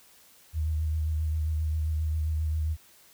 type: tone with vibrato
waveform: sine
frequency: 78 Hz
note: D#2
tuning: 5 cents sharp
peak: -25 dBFS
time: 0.53-2.77 s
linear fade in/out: 50 ms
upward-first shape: triangle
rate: 7.5 Hz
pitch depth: 37 cents each way
effects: white hiss -57 dBFS RMS until 3.13 s